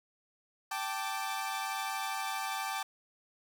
sawtooth chord, G suspended second, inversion none, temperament equal with one note detuned, 779 / 880 / 1174.7 Hz, G5 / A5 / D6, -11 / 0 / 0 cents, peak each -34 / -35 / -35 dBFS, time 0.71-2.83 s, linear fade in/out 5 ms, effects none

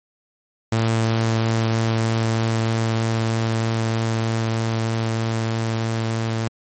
sawtooth tone with level ramp, 112.9 Hz, A2, 45 cents sharp, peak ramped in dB -13 to -17 dBFS, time 0.72-6.48 s, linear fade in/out 5 ms, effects MP3 32 kbps

